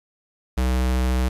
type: tone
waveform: square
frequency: 63.3 Hz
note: B1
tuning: 43 cents sharp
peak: -19 dBFS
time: 0.57-1.29 s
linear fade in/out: 10 ms
effects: resampled to 32000 Hz + 8-bit